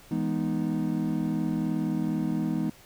triangle chord, E major seventh, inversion none, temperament equal, 164.81 / 207.7 / 246.9 / 311.1 Hz, E3 / G#3 / B3 / D#4, 0 / 0 / 0 / 0 cents, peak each -29 dBFS, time 0.11-2.7 s, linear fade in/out 5 ms, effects pink hiss -53 dBFS RMS until 2.85 s

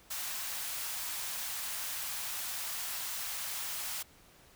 white high-pass noise, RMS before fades -38 dBFS, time 0.1-4.03 s, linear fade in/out 10 ms, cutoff 690 Hz, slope 24 dB/octave, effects pink hiss -60 dBFS RMS until 4.55 s

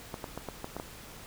clicks, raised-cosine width 1 ms, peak -22 dBFS, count 7, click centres 0.142 / 0.242 / 0.376 / 0.487 / 0.644 / 0.766 / 0.799 s, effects pink hiss -48 dBFS RMS until 1.26 s

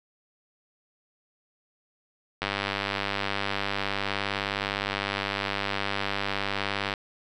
click train, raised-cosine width 0.3 ms, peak -11 dBFS, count 451, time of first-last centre 2.42-6.938 s, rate 99.6 Hz, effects none

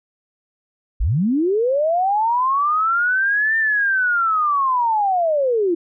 sine linear two-way sweep, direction up then down, 36.24 to 1807 to 325.6 Hz, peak -15 dBFS, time 1-5.75 s, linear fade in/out 10 ms, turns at 3.57 s, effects none

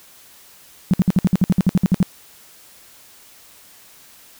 sine tone bursts, 184.1 Hz, F#3, 8 cents flat, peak -10 dBFS, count 14, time 0.91-2.028 s, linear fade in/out 0 ms, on 26 ms, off 58 ms, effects white hiss -47 dBFS RMS until 4.39 s

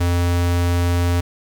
square tone, 87.31 Hz, F2, in tune, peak -16 dBFS, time 0-1.21 s, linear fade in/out 10 ms, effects 8-bit

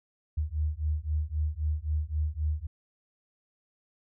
sine beating tone pair, 74.7 / 78.5 Hz, D2 / D#2, +30 / +16 cents, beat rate 3.8 Hz, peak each -30 dBFS, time 0.37-2.67 s, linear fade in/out 10 ms, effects none

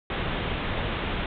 pink low-pass noise, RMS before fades -29 dBFS, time 0.1-1.26 s, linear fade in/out 2 ms, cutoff 3700 Hz, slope 96 dB/octave, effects none

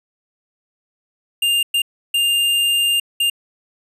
square tone bursts at uneven times, 2804 Hz, F7, 6 cents sharp, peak -15 dBFS, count 4, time 1.42-1.63 / 1.74-1.82 / 2.14-3 / 3.2-3.3 s, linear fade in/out 5 ms, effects resampled to 32000 Hz + 9-bit

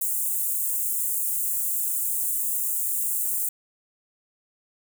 white high-pass noise, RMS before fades -26 dBFS, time 0.01-3.49 s, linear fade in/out 5 ms, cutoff 7500 Hz, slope 48 dB/octave, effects none

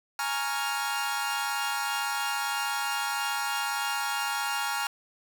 sawtooth chord, Bb minor seventh, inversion third, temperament equal, 830.6 / 932.3 / 1108.7 / 1396.9 Hz, Ab5 / Bb5 / Db6 / F6, 0 / 0 / 0 / 0 cents, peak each -29 / -31 / -34 / -28 dBFS, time 0.19-4.87 s, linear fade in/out 2 ms, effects none

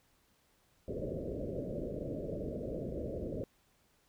white low-pass noise, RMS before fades -39 dBFS, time 0.88-3.44 s, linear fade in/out 0 ms, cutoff 610 Hz, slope 96 dB/octave, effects pink hiss -71 dBFS RMS until 4.08 s

